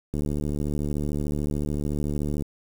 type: click train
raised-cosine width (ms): 3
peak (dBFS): -16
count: 169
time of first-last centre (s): 0.14-2.423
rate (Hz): 73.6
effects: 7-bit